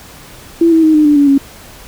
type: tone with pitch steps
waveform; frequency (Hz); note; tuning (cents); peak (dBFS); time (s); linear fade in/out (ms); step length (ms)
sine; 334.6 / 324.1 / 314 / 304.2 / 294.7 / 285.5 / 276.5; E4 / E4 / D#4 / D#4 / D4 / D4 / C#4; +26 / -29 / +16 / -39 / +6 / -49 / -4; -5; 0.61-1.38; 5; 110
effects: pink hiss -36 dBFS RMS until 1.87 s